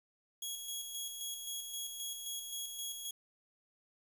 15% pulse tone with tremolo, 3322 Hz, G#7, in tune, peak -31 dBFS, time 0.42-3.11 s, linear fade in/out 5 ms, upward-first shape square, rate 3.8 Hz, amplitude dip 40%, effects 10-bit

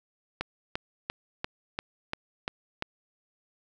click train, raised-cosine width 0.3 ms, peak -14 dBFS, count 8, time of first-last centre 0.41-2.824 s, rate 2.9 Hz, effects none

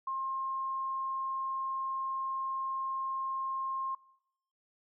sine tone, 1065 Hz, C6, 30 cents sharp, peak -32 dBFS, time 0.07-3.95 s, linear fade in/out 5 ms, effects noise-tail reverb RT60 0.8 s tail -23 dB re dry

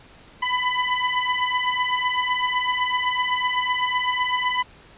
20% pulse beating tone pair, 994 / 1001.9 Hz, B5 / B5, +11 / +25 cents, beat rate 7.9 Hz, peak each -19 / -18 dBFS, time 0.42-4.63 s, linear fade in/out 10 ms, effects pink hiss -49 dBFS RMS until 4.97 s + resampled to 8000 Hz

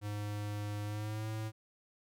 square tone with pitch glide, 103.83 to 109.37 Hz, G#2 to A2, 0 to -10 cents, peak -37 dBFS, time 0.01-1.52 s, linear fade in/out 50 ms, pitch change +90 cents, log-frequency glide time 0.84-1.28 s, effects none

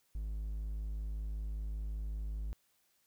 triangle tone, 52.6 Hz, G#1, 23 cents sharp, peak -34 dBFS, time 0.15-2.53 s, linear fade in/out 0 ms, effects white hiss -74 dBFS RMS until 3.06 s

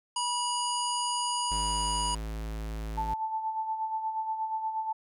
harmonic tone, 970 Hz, B5, 31 cents flat, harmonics 1 / 3 / 5 / 7 / 9 / 10, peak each -30 / -35 / -37 / -38 / -40 / -40 dBFS, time 0.16-2.15 s, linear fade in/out 5 ms
square tone, 54.2 Hz, A1, 25 cents flat, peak -34 dBFS, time 1.51-3.14 s, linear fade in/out 5 ms
sine tone with tremolo, 880 Hz, A5, in tune, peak -27 dBFS, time 2.97-4.93 s, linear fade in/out 10 ms, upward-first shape sine, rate 8.4 Hz, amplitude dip 55%
effects none

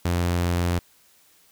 sawtooth tone, 87.31 Hz, F2, in tune, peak -17 dBFS, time 0.05-0.79 s, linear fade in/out 5 ms, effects white hiss -58 dBFS RMS until 1.51 s

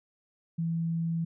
sine tone, 165.7 Hz, E3, 9 cents sharp, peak -27 dBFS, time 0.58-1.25 s, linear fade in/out 10 ms, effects none

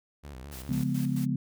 sawtooth tone with vibrato, 67.6 Hz, C#2, 43 cents flat, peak -37 dBFS, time 0.23-0.84 s, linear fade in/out 20 ms, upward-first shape square, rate 4.8 Hz, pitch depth 110 cents each way
white noise with tremolo, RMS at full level -45 dBFS, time 0.51-1.26 s, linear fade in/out 20 ms, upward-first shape square, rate 4.6 Hz, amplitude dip 70%
sine chord, C# dominant seventh, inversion none, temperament just, 138.59 / 173.24 / 207.9 / 249.5 Hz, C#3 / E#3 / G#3 / B3, 0 / -14 / +2 / +18 cents, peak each -30 / -33 / -33 / -30 dBFS, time 0.69-1.36 s, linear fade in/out 5 ms
effects none

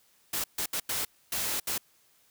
white noise bursts at uneven times, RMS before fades -31 dBFS, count 6, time 0.33-0.44 / 0.58-0.66 / 0.73-0.8 / 0.89-1.05 / 1.32-1.6 / 1.67-1.78 s, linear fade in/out 5 ms, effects white hiss -65 dBFS RMS until 2.3 s

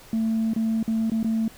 sine tone with dropouts, 223.3 Hz, A3, 26 cents sharp, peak -19 dBFS, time 0.13-1.48 s, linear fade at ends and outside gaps 2 ms, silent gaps 0.535-0.562 / 0.829-0.878 / 1.099-1.118 / 1.23-1.245 s, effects tanh soft clip ceiling -18 dBFS + pink hiss -48 dBFS RMS until 1.57 s

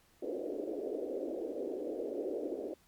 pink band-pass noise, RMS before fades -38 dBFS, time 0.22-2.74 s, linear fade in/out 5 ms, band 290 to 580 Hz, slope 48 dB/octave, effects pink hiss -67 dBFS RMS until 2.87 s + MP3 96 kbps

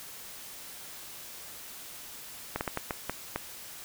slowing click train, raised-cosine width 0.5 ms, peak -15 dBFS, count 7, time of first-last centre 2.56-3.36 s, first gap 49 ms, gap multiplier 1.4, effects white hiss -45 dBFS RMS until 3.84 s

